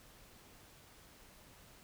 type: silence
effects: pink hiss -60 dBFS RMS until 1.83 s